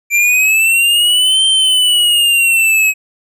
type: linear two-way sweep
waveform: square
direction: up then down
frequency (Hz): 2349 to 3136 to 2545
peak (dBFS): -9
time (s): 0.1-2.94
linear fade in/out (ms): 50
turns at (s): 1.46
effects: resampled to 32000 Hz